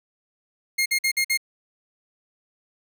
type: tone bursts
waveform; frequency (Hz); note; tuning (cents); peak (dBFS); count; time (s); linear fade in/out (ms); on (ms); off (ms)
sawtooth; 2137; C7; +36; -16; 5; 0.78-1.375; 10; 79; 50
effects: none